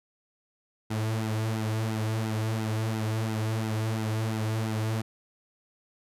sawtooth tone with flanger, 110 Hz, A2, in tune, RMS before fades -29 dBFS, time 0.9-5.02 s, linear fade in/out 10 ms, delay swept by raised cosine 1.7 to 5.3 ms, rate 2.9 Hz, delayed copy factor -0.65, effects resampled to 32000 Hz

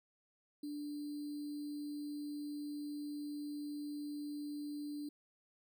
sine tone with sample-and-hold, 293.7 Hz, D4, in tune, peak -40 dBFS, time 0.63-5.09 s, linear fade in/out 5 ms, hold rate 4410 Hz, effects none

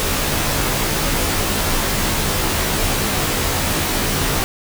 pink noise with comb filter, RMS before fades -19 dBFS, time 0-4.44 s, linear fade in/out 0 ms, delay 17 ms, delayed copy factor -0.95, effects none

